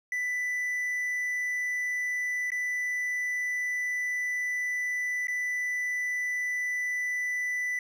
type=tone with dropouts; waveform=triangle; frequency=1986 Hz; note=B6; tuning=9 cents sharp; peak=-26 dBFS; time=0.12-7.79 s; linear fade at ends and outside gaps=2 ms; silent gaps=2.504-2.518 / 5.271-5.282 s; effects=none